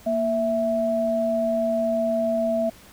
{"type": "tone pair together", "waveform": "sine", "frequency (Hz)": [233.1, 659.3], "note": ["A#3", "E5"], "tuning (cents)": [0, 0], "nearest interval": "octave + tritone", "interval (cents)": 1800, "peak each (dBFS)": [-26, -21], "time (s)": [0.06, 2.7], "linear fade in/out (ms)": 10, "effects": ["pink hiss -49 dBFS RMS until 2.92 s"]}